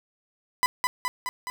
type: tone with echo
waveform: 30% pulse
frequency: 1000 Hz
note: B5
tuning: 21 cents sharp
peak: -16 dBFS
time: 0.63-0.66 s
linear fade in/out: 0 ms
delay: 210 ms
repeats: 4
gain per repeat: -3 dB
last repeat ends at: 1.5 s
effects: none